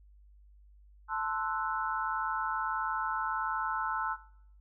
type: chord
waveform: sine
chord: F# half-diminished seventh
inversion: first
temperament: equal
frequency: 880 / 1046.5 / 1318.5 / 1480 Hz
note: A5 / C6 / E6 / F#6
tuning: 0 / 0 / 0 / 0 cents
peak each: -35 / -37 / -35 / -38 dBFS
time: 1.08-4.17 s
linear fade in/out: 50 ms
effects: noise-tail reverb RT60 0.7 s tail -19 dB re dry + added 50 Hz sine -55 dBFS peak until 4.6 s